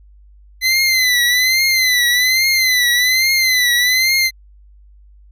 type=tone with vibrato; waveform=25% pulse; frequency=2028 Hz; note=B6; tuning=45 cents sharp; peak=-8 dBFS; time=0.61-4.31 s; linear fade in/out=50 ms; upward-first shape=triangle; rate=1.2 Hz; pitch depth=98 cents each way; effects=added 50 Hz sine -42 dBFS peak until 5.31 s